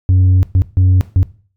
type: tone bursts at uneven times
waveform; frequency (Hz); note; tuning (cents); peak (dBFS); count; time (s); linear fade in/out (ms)
sine; 92.5; F#2; 0; -4; 4; 0.09-0.43 / 0.55-0.62 / 0.77-1.01 / 1.16-1.23; 0
effects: noise-tail reverb RT60 0.4 s tail -18 dB re dry + tanh soft clip ceiling -6 dBFS